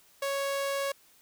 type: tone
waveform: sawtooth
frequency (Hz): 554.4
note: C#5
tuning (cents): 0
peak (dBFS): -25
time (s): 0.22-0.92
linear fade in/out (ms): 5
effects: white hiss -61 dBFS RMS until 1.21 s